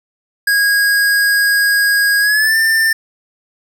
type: tone with pitch glide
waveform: square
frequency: 1642 to 1790.6 Hz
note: G#6 to A6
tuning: -20 to +30 cents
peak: -11 dBFS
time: 0.47-2.93 s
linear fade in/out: 5 ms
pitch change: +150 cents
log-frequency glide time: 2.2-2.57 s
effects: none